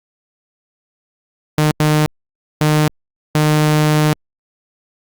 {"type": "tone bursts at uneven times", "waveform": "sawtooth", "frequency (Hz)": 152.3, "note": "D#3", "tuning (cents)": -37, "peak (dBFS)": -7, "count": 4, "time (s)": [[1.58, 1.71], [1.8, 2.06], [2.61, 2.88], [3.35, 4.13]], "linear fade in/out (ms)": 0, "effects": ["Opus 48 kbps"]}